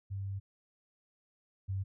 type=tone pair in turn; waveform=sine; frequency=98 / 96.54 Hz; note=G2 / G2; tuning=0 / -26 cents; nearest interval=unison; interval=26 cents; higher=first; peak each=-35 / -32 dBFS; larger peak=second; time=0.1-0.4 / 1.68-1.84 s; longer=first; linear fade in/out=20 ms; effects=none